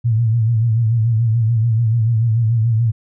sine tone with vibrato, 113.9 Hz, A#2, 40 cents flat, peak -12 dBFS, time 0.04-2.92 s, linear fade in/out 20 ms, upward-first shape sine, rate 6.9 Hz, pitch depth 81 cents each way, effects none

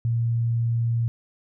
sine tone, 116.54 Hz, A#2, in tune, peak -20 dBFS, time 0.05-1.08 s, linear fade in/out 0 ms, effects none

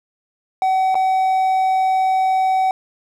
triangle tone with dropouts, 757 Hz, F#5, 39 cents sharp, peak -12 dBFS, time 0.62-2.71 s, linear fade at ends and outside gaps 1 ms, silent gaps 0.945-0.953 s, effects none

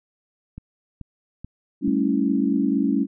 click train, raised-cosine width 5 ms, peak -23 dBFS, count 4, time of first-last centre 0.58-1.879 s, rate 2.31 Hz
sine chord, A dominant seventh, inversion third, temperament equal with one note detuned, 196 / 220 / 277.2 / 326.4 Hz, G3 / A3 / C#4 / E4, 0 / 0 / 0 / -17 cents, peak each -25 / -24 / -21 / -27 dBFS, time 1.81-3.07 s, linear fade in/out 50 ms
effects none

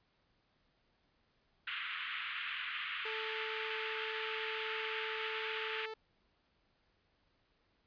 white band-pass noise, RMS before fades -41 dBFS, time 1.67-5.86 s, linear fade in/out 5 ms, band 1200 to 3200 Hz, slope 48 dB/octave
sawtooth tone, 440 Hz, A4, in tune, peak -38 dBFS, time 3.05-5.94 s, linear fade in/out 5 ms
effects pink hiss -75 dBFS RMS until 7.86 s + resampled to 11025 Hz

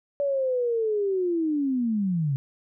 sine linear sweep, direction down, 574 to 130.81 Hz, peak -22 dBFS, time 0.2-2.36 s, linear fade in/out 0 ms, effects none

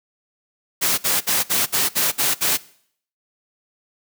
white noise bursts, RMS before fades -19 dBFS, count 8, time 0.81-2.576 s, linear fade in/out 20 ms, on 170 ms, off 58 ms, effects noise-tail reverb RT60 0.6 s tail -20 dB re dry + high-pass 100 Hz 12 dB/octave

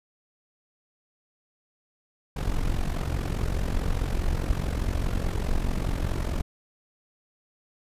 brown noise with amplitude modulation, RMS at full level -23 dBFS, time 2.36-6.42 s, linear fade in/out 10 ms, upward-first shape sine, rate 44.8 Hz, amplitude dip 75%, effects resampled to 32000 Hz

